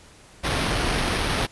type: noise with sample-and-hold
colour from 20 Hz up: pink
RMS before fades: -24 dBFS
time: 0.43-1.47 s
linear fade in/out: 20 ms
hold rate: 7350 Hz
effects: pink hiss -50 dBFS RMS until 1.51 s + resampled to 24000 Hz